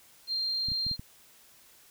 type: tone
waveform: sine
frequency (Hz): 4186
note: C8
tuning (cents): 0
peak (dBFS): -28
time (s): 0.27-0.97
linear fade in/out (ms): 50
type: clicks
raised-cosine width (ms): 5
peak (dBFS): -27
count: 5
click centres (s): 0.686 / 0.718 / 0.866 / 0.914 / 0.995
effects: white hiss -58 dBFS RMS until 1.9 s